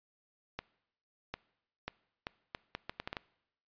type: accelerating click train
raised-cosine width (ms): 0.3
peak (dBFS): -21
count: 11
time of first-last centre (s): 0.59-3.168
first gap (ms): 750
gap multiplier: 0.72
effects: noise-tail reverb RT60 0.8 s tail -22 dB re dry + resampled to 11025 Hz